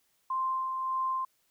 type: tone with tremolo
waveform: sine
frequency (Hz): 1046.5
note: C6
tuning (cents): 0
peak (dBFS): -27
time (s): 0.3-1.25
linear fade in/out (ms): 5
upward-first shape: sine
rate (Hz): 1.7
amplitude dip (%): 35
effects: white hiss -72 dBFS RMS until 1.5 s